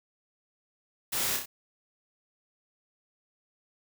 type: noise with echo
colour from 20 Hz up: white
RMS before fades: -31 dBFS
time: 1.12-1.37 s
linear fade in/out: 10 ms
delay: 30 ms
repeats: 3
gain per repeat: -4 dB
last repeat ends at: 1.46 s
effects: none